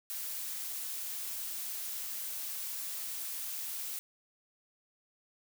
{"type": "noise", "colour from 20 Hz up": "blue", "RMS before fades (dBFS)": -39, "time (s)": [0.1, 3.99], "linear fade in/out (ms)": 0, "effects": []}